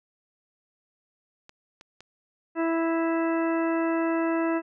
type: clicks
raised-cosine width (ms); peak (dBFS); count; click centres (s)
0.2; -29; 3; 1.494 / 1.811 / 2.006
type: harmonic tone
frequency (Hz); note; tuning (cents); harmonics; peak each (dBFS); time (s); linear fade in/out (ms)
329.4; E4; -1; 1 / 2 / 3 / 4 / 5 / 6 / 8; -24 / -30 / -34 / -36 / -38 / -40 / -42; 2.55-4.62; 50
effects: none